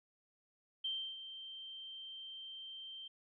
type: tone with ADSR envelope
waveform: sine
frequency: 3136 Hz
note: G7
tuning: in tune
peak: -35 dBFS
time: 0.84-3.08 s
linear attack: 9 ms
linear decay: 310 ms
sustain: -11 dB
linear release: 7 ms
effects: none